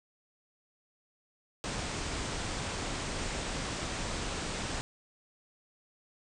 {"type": "low-pass noise", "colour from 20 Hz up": "pink", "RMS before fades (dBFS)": -36, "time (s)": [1.64, 4.81], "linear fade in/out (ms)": 0, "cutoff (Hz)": 8900, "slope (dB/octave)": 96, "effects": []}